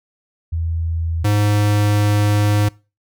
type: tone pair in turn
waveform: sine / square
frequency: 82.41 / 103.87 Hz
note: E2 / G#2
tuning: 0 / +1 cents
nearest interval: major third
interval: 401 cents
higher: second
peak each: -18 / -14 dBFS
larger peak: second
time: 0.52-1.24 / 1.24-2.69 s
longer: second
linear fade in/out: 10 ms
effects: noise-tail reverb RT60 0.3 s tail -23 dB re dry